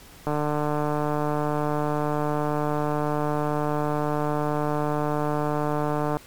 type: click train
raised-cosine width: 1 ms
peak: -12 dBFS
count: 880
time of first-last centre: 0.27-6.169 s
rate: 149 Hz
effects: pink hiss -48 dBFS RMS until 6.26 s + MP3 96 kbps